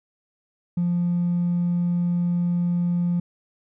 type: tone with hard clipping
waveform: sine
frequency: 174.61 Hz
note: F3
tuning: in tune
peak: -20 dBFS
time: 0.77-3.2 s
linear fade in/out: 5 ms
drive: 1 dB
effects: none